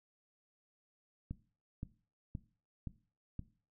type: click train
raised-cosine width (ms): 5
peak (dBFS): -28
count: 5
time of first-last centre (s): 1.31-3.393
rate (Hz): 1.92
effects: noise-tail reverb RT60 0.4 s tail -17 dB re dry